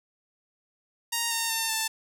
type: tone with pitch steps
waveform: 5% pulse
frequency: 932.3 / 916.8 / 901.6 / 886.6 Hz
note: A#5 / A#5 / A5 / A5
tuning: 0 / -29 / +42 / +13 cents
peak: -14 dBFS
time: 1.12-1.88 s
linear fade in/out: 10 ms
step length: 190 ms
effects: none